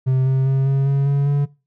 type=tone with pitch steps; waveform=triangle; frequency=130.6 / 132.58 / 134.58 / 136.62 / 138.69 / 140.78 / 142.91 Hz; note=C3 / C3 / C3 / C#3 / C#3 / C#3 / D3; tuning=-3 / +23 / +49 / -25 / +1 / +27 / -47 cents; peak=-12 dBFS; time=0.06-1.46 s; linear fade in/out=20 ms; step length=200 ms; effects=noise-tail reverb RT60 0.3 s tail -21 dB re dry